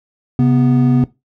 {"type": "tone pair together", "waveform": "triangle", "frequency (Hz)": [133.94, 246.5], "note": ["C3", "B3"], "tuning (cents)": [41, -3], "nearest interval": "major seventh", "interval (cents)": 1056, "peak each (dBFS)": -10, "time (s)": [0.39, 1.04], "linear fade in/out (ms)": 2, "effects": ["noise-tail reverb RT60 0.2 s tail -17 dB re dry"]}